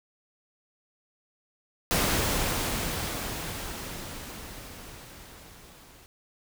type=noise with level ramp; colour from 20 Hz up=pink; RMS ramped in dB=-24 to -53 dBFS; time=1.91-6.06 s; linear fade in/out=0 ms; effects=none